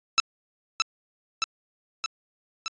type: tone with echo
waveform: 10% pulse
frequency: 1318.5 Hz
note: E6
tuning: in tune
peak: -8 dBFS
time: 0.18-0.2 s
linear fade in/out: 0 ms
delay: 620 ms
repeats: 4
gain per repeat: -3 dB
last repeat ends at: 2.68 s
effects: resampled to 16000 Hz